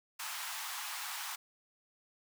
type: high-pass noise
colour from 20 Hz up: pink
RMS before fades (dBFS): -41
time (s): 0.19-1.36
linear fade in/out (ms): 10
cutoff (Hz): 810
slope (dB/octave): 48
effects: none